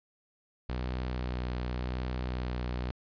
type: tone with vibrato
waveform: sawtooth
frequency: 62.1 Hz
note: B1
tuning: 10 cents sharp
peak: -28 dBFS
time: 0.69-2.91 s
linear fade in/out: 0 ms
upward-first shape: sine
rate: 0.89 Hz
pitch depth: 17 cents each way
effects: resampled to 11025 Hz + 11-bit